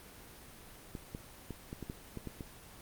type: clicks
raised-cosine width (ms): 3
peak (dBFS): -27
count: 9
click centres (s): 0.952 / 1.149 / 1.507 / 1.729 / 1.827 / 1.899 / 2.173 / 2.273 / 2.408
effects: pink hiss -53 dBFS RMS until 2.81 s + Opus 24 kbps